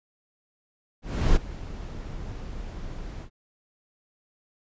brown noise with ADSR envelope, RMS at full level -18 dBFS, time 1.02-3.3 s, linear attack 340 ms, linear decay 16 ms, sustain -18 dB, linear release 85 ms, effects resampled to 16000 Hz

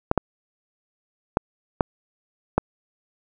clicks, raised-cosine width 1 ms, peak -3 dBFS, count 5, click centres 0.114 / 0.177 / 1.371 / 1.808 / 2.58 s, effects none

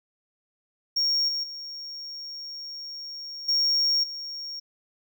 triangle tone with level steps, 5550 Hz, F8, 12 cents flat, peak -20 / -25 / -34 / -19 / -32 dBFS, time 0.96-4.6 s, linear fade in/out 10 ms, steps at 1.28 / 1.43 / 3.48 / 4.03 s, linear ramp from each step 10 ms, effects none

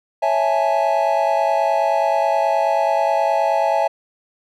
triangle chord, A major seventh, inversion first, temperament equal, 554.4 / 659.3 / 830.6 / 880 Hz, C#5 / E5 / G#5 / A5, 0 / 0 / 0 / 0 cents, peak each -21 / -17 / -18 / -21 dBFS, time 0.22-3.88 s, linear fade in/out 10 ms, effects none

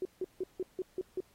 sine tone bursts, 370.5 Hz, F#4, 2 cents sharp, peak -31 dBFS, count 7, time 0.02-1.204 s, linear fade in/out 2 ms, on 32 ms, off 160 ms, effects pink hiss -67 dBFS RMS until 1.34 s + AAC 48 kbps

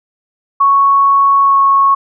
sine tone with pitch glide, 1108.7 to 1101 Hz, C#6 to C#6, 0 to -12 cents, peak -6 dBFS, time 0.6-1.95 s, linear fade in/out 10 ms, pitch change -12 cents, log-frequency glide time 1.41-1.58 s, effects none

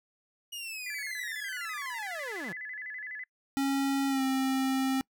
sawtooth linear sweep, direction down, 2900 to 150 Hz, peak -34 dBFS, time 0.52-2.53 s, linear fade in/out 10 ms
sine tone with vibrato, 1855 Hz, A#6, 9 cents flat, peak -37 dBFS, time 0.86-3.24 s, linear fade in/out 5 ms, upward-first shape square, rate 12 Hz, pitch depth 140 cents each way
square tone with pitch glide, 274.3 to 265.1 Hz, C#4 to C4, -18 to +23 cents, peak -27 dBFS, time 3.57-5.01 s, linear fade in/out 0 ms, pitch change -59 cents, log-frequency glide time 4.08-4.22 s
effects noise-tail reverb RT60 0.1 s tail -26 dB re dry

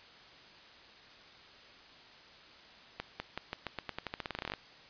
accelerating click train, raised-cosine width 0.3 ms, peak -20 dBFS, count 21, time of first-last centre 3-4.537 s, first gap 200 ms, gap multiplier 0.88, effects white hiss -55 dBFS RMS until 4.89 s + resampled to 11025 Hz

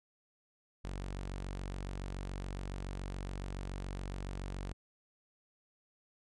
sawtooth tone, 47.1 Hz, F#1, 32 cents sharp, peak -35 dBFS, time 0.84-4.73 s, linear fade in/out 10 ms, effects resampled to 22050 Hz

